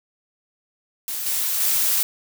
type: noise with level steps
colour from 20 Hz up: blue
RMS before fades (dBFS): -28 / -23 / -20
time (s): 1.08-2.03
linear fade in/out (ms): 0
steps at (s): 1.26 / 1.6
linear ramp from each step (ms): 5
effects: none